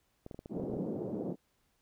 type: clicks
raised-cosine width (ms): 2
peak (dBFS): -31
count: 11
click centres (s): 0.264 / 0.312 / 0.345 / 0.391 / 0.459 / 0.567 / 0.599 / 0.637 / 0.7 / 0.736 / 0.767
type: band-pass noise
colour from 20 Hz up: pink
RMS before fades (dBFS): -37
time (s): 0.49-1.36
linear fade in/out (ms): 50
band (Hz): 160 to 520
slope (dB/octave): 24
effects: pink hiss -75 dBFS RMS until 1.81 s